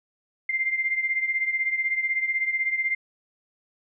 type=beating tone pair; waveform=sine; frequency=2093 / 2109 Hz; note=C7 / C7; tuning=0 / +13 cents; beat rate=16 Hz; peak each=-24 / -29 dBFS; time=0.49-2.95 s; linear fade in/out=5 ms; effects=none